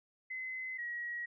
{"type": "tone pair in turn", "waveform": "sine", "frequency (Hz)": [2042, 1906.9], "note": ["C7", "A#6"], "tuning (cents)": [-43, 39], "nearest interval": "minor second", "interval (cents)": 118, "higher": "first", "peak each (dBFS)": [-38, -37], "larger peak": "second", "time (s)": [[0.3, 0.78], [0.78, 1.26]], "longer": "neither", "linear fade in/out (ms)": 10, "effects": []}